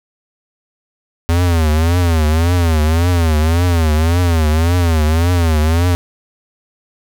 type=tone with vibrato; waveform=square; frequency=82.41 Hz; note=E2; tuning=in tune; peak=-11 dBFS; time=1.29-5.95 s; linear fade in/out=0 ms; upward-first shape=triangle; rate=1.8 Hz; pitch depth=160 cents each way; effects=7-bit